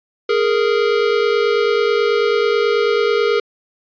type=tone pair together; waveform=square; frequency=415.3 / 464.5 Hz; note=G#4 / A#4; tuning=0 / -6 cents; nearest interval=major second; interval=194 cents; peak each=-17 dBFS; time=0.29-3.4 s; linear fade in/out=5 ms; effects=resampled to 11025 Hz